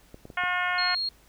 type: clicks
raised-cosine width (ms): 2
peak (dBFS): -29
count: 4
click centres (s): 0.144 / 0.254 / 0.302 / 0.437
type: harmonic tone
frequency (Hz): 359.5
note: F#4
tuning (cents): -50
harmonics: 2 / 3 / 4 / 5 / 6 / 7 / 8 / 9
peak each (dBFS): -32 / -32 / -29 / -31 / -32 / -39 / -40 / -44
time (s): 0.37-0.95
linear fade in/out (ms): 5
type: tone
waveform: sine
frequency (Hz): 4266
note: C8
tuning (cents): +33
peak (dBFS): -26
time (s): 0.78-1.09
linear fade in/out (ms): 5
effects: added 50 Hz sine -59 dBFS peak until 1.28 s + pink hiss -59 dBFS RMS until 1.28 s